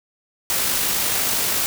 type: noise with amplitude modulation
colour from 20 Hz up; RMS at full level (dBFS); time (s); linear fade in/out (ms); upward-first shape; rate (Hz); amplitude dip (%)
white; -20; 0.5-1.66; 0; sine; 52; 25
effects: none